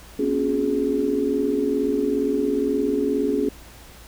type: tone cluster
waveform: sine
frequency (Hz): 238.1 / 258.1 / 280.3 / 362.5 / 419.6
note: A#3 / C4 / C#4 / F#4 / G#4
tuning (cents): +37 / -23 / +19 / -35 / +18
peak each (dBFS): -31 / -30 / -23 / -28 / -23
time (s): 0.19-3.49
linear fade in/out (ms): 5
effects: added 57 Hz sine -46 dBFS peak until 4.07 s + pink hiss -46 dBFS RMS until 4.07 s